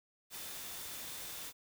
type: tone in noise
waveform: sine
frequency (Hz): 3550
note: A7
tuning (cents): +15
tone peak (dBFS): -56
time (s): 0.3-1.53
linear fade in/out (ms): 50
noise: white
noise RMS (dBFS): -45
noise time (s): 0.3-1.53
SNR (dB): -14
effects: none